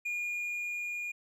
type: tone with level ramp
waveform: triangle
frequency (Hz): 2429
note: D#7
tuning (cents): -42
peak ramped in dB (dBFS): -30 to -33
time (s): 0.05-1.12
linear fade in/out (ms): 10
effects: none